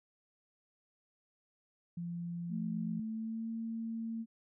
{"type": "tone", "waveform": "sine", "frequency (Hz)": 171.9, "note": "F3", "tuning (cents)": -27, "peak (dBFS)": -37, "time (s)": [1.97, 3], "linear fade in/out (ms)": 5}
{"type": "tone with pitch glide", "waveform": "sine", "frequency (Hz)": [220, 226.6], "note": ["A3", "A#3"], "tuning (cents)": [0, -49], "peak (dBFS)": -36, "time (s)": [2.49, 4.26], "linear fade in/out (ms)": 50, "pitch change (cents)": 51, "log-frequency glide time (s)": [3.05, 3.5]}
{"effects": []}